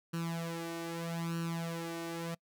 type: tone with flanger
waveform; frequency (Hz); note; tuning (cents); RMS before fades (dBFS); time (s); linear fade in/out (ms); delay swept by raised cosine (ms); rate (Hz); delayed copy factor
sawtooth; 167.1; E3; +24; -38; 0.13-2.35; 10; 0.7 to 2.7; 0.8; +0.8
effects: noise-tail reverb RT60 0.1 s tail -25 dB re dry